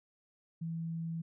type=tone; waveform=sine; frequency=164.81 Hz; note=E3; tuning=in tune; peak=-35 dBFS; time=0.61-1.22 s; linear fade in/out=10 ms; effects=none